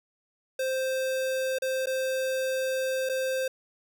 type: tone with dropouts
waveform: square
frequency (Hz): 523.3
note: C5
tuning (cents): 0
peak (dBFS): -27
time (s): 0.59-3.48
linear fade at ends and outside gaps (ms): 5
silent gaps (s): 1.586-1.62 / 1.859-1.869 / 3.091-3.095
effects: none